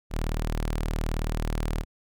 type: tone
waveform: sawtooth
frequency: 38.89 Hz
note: D#1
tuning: in tune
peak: -22 dBFS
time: 0.1-1.85 s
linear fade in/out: 50 ms
effects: none